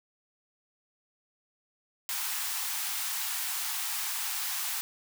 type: high-pass noise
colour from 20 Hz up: white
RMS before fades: -33 dBFS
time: 2.09-4.81 s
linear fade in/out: 0 ms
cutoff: 740 Hz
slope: 96 dB/octave
effects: none